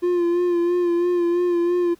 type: tone with vibrato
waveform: triangle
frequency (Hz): 349.2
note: F4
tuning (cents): 0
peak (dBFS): -15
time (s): 0.02-1.95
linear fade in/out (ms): 20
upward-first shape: sine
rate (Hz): 3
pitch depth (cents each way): 33
effects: pink hiss -57 dBFS RMS until 1.99 s